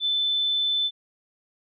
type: tone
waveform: sine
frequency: 3520 Hz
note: A7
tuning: in tune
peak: -21 dBFS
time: 0-0.91 s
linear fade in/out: 50 ms
effects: none